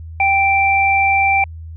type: tone pair together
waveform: sine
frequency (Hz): 785.9 / 2349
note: G5 / D7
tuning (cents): +4 / 0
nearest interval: octave + perfect fifth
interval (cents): 1896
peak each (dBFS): -14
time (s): 0.2-1.44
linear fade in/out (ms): 2
effects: added 81 Hz sine -29 dBFS peak until 1.76 s